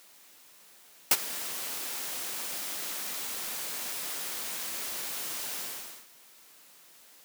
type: noise with ADSR envelope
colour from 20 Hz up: white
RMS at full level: -18 dBFS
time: 1.11-6.08 s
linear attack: 4 ms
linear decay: 44 ms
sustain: -18 dB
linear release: 500 ms
effects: white hiss -56 dBFS RMS until 7.24 s + high-pass 200 Hz 12 dB/octave